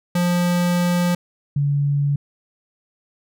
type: tone pair in turn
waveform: square / sine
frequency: 176 / 142.82 Hz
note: F3 / D3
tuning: +14 / -48 cents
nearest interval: major third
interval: 362 cents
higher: first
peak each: -17 / -16 dBFS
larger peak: second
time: 0.15-1.15 / 1.56-2.16 s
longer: first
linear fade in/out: 5 ms
effects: none